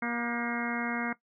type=harmonic tone with a mistuned harmonic; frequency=237.6 Hz; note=A#3; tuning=33 cents sharp; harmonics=1 / 2 / 3 / 4 / 5 / 6 / 7 / 8 / 9; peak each=-33 / -42 / -40 / -40 / -40 / -38 / -40 / -42 / -37 dBFS; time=0.02-1.13 s; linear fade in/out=5 ms; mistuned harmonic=7; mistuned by=-54 cents; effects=noise-tail reverb RT60 0.1 s tail -17 dB re dry